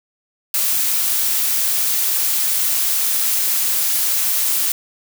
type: noise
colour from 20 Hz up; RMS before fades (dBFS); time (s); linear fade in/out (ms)
blue; -18; 0.54-4.72; 2
effects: none